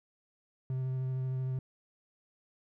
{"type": "tone with vibrato", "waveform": "triangle", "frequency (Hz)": 130, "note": "C3", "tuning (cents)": -11, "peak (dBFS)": -29, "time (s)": [0.7, 1.59], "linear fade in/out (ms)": 2, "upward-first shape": "sine", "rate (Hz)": 13, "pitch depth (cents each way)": 13, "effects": []}